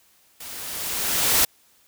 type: noise with level ramp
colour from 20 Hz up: white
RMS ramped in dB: -38 to -17 dBFS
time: 0.4-1.45 s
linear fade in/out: 5 ms
effects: white hiss -59 dBFS RMS until 1.87 s